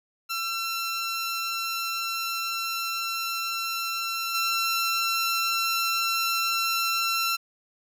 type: tone with level steps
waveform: 15% pulse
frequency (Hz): 1351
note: E6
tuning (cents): +42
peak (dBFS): -21 / -17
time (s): 0.29-7.37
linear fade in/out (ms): 20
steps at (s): 4.34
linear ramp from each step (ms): 10
effects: none